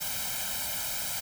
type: noise with comb filter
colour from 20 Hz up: white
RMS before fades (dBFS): -33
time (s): 0-1.21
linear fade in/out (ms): 20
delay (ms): 1.3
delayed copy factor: +0.95
effects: none